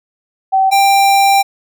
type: tone pair in turn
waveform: sine / square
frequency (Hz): 768 / 789.6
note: G5 / G5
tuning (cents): -36 / +12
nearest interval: unison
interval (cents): 48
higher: second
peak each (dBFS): -8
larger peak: neither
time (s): 0.52-0.71 / 0.71-1.43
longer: second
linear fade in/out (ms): 20
effects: none